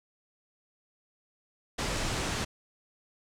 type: low-pass noise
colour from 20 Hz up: pink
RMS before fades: -32 dBFS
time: 1.78-2.45 s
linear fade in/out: 10 ms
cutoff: 8400 Hz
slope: 24 dB/octave
effects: none